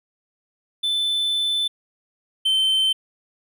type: tone pair in turn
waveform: triangle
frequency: 3520 / 3093 Hz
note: A7 / G7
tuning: 0 / -24 cents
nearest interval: major second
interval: 224 cents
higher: first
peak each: -18 / -15 dBFS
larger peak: second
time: 0.83-1.68 / 2.45-2.93 s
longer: first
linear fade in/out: 10 ms
effects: none